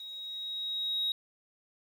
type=tone with level ramp; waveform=sine; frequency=3795 Hz; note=A#7; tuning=30 cents sharp; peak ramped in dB=-41 to -26 dBFS; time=0-1.12 s; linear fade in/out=2 ms; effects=tanh soft clip ceiling -24 dBFS + 10-bit